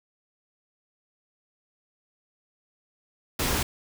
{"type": "noise", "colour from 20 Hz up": "pink", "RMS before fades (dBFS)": -26, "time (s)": [3.39, 3.63], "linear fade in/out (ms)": 5, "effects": []}